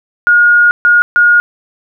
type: tone bursts at uneven times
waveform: sine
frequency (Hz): 1433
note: F6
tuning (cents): +44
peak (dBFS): -4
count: 3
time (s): 0.27-0.71 / 0.85-1.02 / 1.16-1.4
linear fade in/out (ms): 0
effects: none